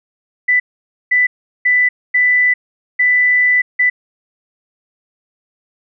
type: tone bursts at uneven times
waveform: sine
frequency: 1988 Hz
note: B6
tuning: 11 cents sharp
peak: -9 dBFS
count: 6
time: 0.48-0.6 / 1.11-1.27 / 1.65-1.89 / 2.14-2.54 / 2.99-3.62 / 3.79-3.9 s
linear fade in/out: 10 ms
effects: none